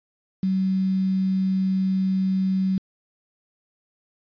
sine tone with quantisation, 189.5 Hz, F#3, 42 cents sharp, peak -19 dBFS, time 0.43-2.78 s, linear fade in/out 2 ms, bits 7, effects resampled to 11025 Hz

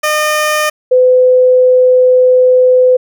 15% pulse / sine tone pair in turn, 608 / 506.2 Hz, D#5 / B4, -40 / +43 cents, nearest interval minor third, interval 317 cents, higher first, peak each -4 dBFS, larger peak neither, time 0.03-0.7 / 0.91-2.97 s, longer second, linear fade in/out 10 ms, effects none

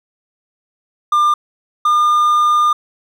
triangle tone pair in turn, 1199 / 1208 Hz, D6 / D6, +36 / +48 cents, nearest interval unison, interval 12 cents, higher second, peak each -8 dBFS, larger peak neither, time 1.12-1.34 / 1.85-2.73 s, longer second, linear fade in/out 5 ms, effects none

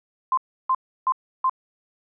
sine tone bursts, 1043 Hz, C6, 6 cents flat, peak -17 dBFS, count 4, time 0.32-1.496 s, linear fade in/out 2 ms, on 54 ms, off 320 ms, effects none

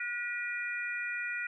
harmonic tone, 482.9 Hz, B4, 39 cents flat, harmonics 3 / 4 / 5, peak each -37 / -37 / -38 dBFS, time 0-1.47 s, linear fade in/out 5 ms, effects none

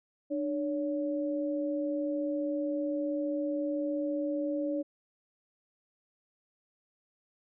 sine tone pair together, 299.4 / 565.2 Hz, D4 / C#5, +33 / +34 cents, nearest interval major seventh, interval 1101 cents, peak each -31 / -33 dBFS, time 0.3-4.83 s, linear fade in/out 20 ms, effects none

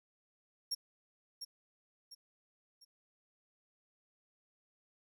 35% pulse tone with echo, 5550 Hz, F8, 12 cents flat, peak -31 dBFS, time 0.71-0.75 s, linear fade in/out 10 ms, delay 700 ms, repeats 3, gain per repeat -8 dB, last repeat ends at 2.85 s, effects none

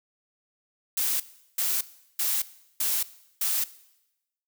blue noise bursts, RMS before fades -26 dBFS, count 5, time 0.97-3.64 s, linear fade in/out 5 ms, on 230 ms, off 380 ms, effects noise-tail reverb RT60 0.9 s tail -18 dB re dry

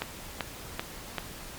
click train, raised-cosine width 0.3 ms, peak -13 dBFS, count 4, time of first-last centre 0.02-1.183 s, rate 2.58 Hz, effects pink hiss -43 dBFS RMS until 1.58 s + MP3 96 kbps

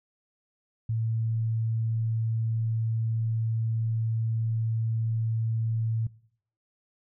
sine tone, 112.7 Hz, A2, 42 cents sharp, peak -25 dBFS, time 0.89-6.07 s, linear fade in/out 5 ms, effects noise-tail reverb RT60 0.6 s tail -21 dB re dry

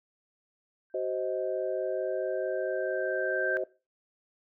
sine tone with exponential growth, 1568 Hz, G6, in tune, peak -27 dBFS, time 0.9-3.57 s, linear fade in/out 0 ms, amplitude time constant 580 ms
sine chord, C diminished, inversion second, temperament just, 376.7 / 523.3 / 627.9 Hz, Gb4 / C5 / Eb5, +31 / 0 / +16 cents, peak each -33 dBFS, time 0.94-3.64 s, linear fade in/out 5 ms
effects noise-tail reverb RT60 0.3 s tail -20 dB re dry

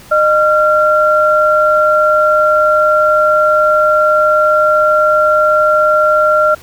sine tone pair together, 612 / 1374 Hz, D#5 / F6, -29 / -29 cents, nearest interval octave + major second, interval 1400 cents, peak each -10 dBFS, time 0.11-6.55 s, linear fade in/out 10 ms, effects pink hiss -38 dBFS RMS until 6.62 s

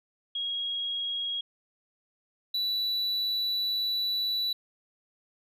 sine / triangle tone pair in turn, 3292 / 3951 Hz, G#7 / B7, -16 / 0 cents, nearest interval minor third, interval 316 cents, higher second, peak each -29 / -25 dBFS, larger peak second, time 0.35-1.41 / 2.54-4.53 s, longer second, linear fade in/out 5 ms, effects none

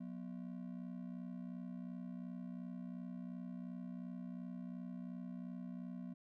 triangle ring-modulated tone, 212.7 Hz, G#3, 42 cents sharp, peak -39 dBFS, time 0-6.14 s, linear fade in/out 10 ms, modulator 31.4 Hz, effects none

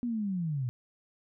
sine linear sweep, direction down, 246.9 to 117.8 Hz, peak -29 dBFS, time 0.03-0.69 s, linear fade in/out 0 ms, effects none

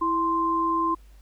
sine tone pair together, 329.6 / 1045.2 Hz, E4 / C6, 0 / -2 cents, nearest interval octave + minor sixth, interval 1998 cents, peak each -27 / -22 dBFS, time 0.01-0.95 s, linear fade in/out 10 ms, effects added 50 Hz sine -47 dBFS peak until 1.21 s + pink hiss -62 dBFS RMS until 1.21 s

